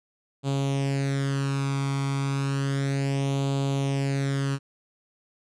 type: tone with flanger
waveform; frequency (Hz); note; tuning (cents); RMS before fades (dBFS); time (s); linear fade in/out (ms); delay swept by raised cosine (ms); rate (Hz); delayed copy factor
sawtooth; 137.9; C#3; -9; -26; 0.43-4.59; 50; 0.27 to 0.88; 0.32; +0.7
effects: resampled to 22050 Hz